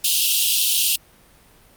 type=high-pass noise; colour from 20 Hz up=pink; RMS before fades=-18 dBFS; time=0.04-0.96 s; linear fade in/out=5 ms; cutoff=2700 Hz; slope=96 dB/octave; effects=pink hiss -52 dBFS RMS until 1.76 s + Opus 48 kbps